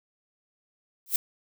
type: noise with exponential growth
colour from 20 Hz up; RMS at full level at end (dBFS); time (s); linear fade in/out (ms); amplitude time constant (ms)
violet; -18; 1.06-1.16; 2; 20
effects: none